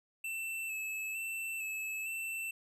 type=tone with vibrato; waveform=square; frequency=2638 Hz; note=E7; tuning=1 cent sharp; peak=-37 dBFS; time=0.24-2.51 s; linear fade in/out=5 ms; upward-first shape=square; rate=1.1 Hz; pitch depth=24 cents each way; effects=none